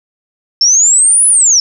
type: linear two-way sweep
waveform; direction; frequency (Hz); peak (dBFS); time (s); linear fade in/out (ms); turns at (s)
sine; up then down; 5300 to 10160 to 5300; -5; 0.61-1.6; 2; 1.27
effects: none